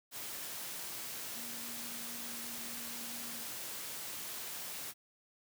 sine tone in noise, 235.4 Hz, A#3, 17 cents sharp, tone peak -52 dBFS, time 1.33-3.47 s, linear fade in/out 50 ms, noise white, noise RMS -43 dBFS, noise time 0.11-4.94 s, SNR -12 dB, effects high-pass 100 Hz 12 dB/octave

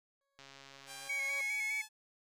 20% pulse tone with exponential growth, 554.4 Hz, C#5, in tune, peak -40 dBFS, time 0.21-1.41 s, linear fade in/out 1 ms, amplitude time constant 260 ms
click train, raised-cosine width 0.2 ms, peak -36 dBFS, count 95, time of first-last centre 0.39-1.076 s, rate 137 Hz
5% pulse tone with pitch glide, 794 to 860.9 Hz, G5 to A5, +22 to -38 cents, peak -34 dBFS, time 0.86-1.89 s, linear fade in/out 50 ms, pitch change +140 cents, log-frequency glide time 0.97-1.77 s
triangle tone with vibrato, 2217 Hz, C#7, in tune, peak -32 dBFS, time 1.09-1.82 s, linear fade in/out 10 ms, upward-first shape square, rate 4.9 Hz, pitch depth 29 cents each way
effects none

